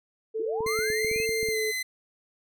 sine tone with vibrato, 440.4 Hz, A4, 2 cents sharp, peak -27 dBFS, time 0.34-1.72 s, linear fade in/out 20 ms, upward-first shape triangle, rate 1.3 Hz, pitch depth 30 cents each way
sine linear sweep, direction up, 300 to 2682 Hz, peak -33 dBFS, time 0.39-1.26 s, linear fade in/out 10 ms
clicks, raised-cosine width 3 ms, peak -26 dBFS, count 11, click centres 0.606 / 0.663 / 0.79 / 0.902 / 1.047 / 1.114 / 1.161 / 1.201 / 1.292 / 1.43 / 1.487 s
sawtooth tone with pitch glide, 2093 to 2038 Hz, C7 to C7, 0 to -46 cents, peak -25 dBFS, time 0.66-1.83 s, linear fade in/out 10 ms, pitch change -46 cents, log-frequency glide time 1.5-1.57 s
effects none

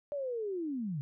sine linear sweep, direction down, 590 to 130.81 Hz, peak -33 dBFS, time 0.12-1.01 s, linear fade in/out 0 ms, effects none

